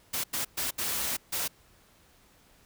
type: noise bursts at uneven times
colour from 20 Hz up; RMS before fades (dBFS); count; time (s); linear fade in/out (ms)
white; -31; 5; 0.13-0.24 / 0.33-0.45 / 0.57-0.71 / 0.78-1.17 / 1.32-1.48; 10
effects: pink hiss -61 dBFS RMS until 2.65 s